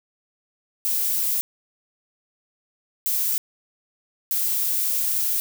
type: noise bursts at uneven times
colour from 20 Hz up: violet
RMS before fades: -23 dBFS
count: 3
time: 0.85-1.41 / 3.06-3.38 / 4.31-5.4 s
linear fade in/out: 0 ms
effects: none